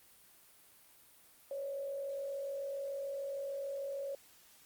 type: tone with frequency modulation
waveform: sine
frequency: 554.4 Hz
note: C#5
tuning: in tune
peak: -37 dBFS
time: 1.51-4.15 s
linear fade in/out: 2 ms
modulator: 46.8 Hz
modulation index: 0.45
effects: white hiss -62 dBFS RMS until 4.65 s + Opus 32 kbps